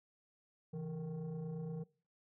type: tone with frequency modulation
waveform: sine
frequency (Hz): 164.81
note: E3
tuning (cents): 0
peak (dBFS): -38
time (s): 0.73-1.84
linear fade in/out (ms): 10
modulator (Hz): 301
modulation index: 0.81
effects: noise-tail reverb RT60 0.4 s tail -23 dB re dry + tanh soft clip ceiling -37 dBFS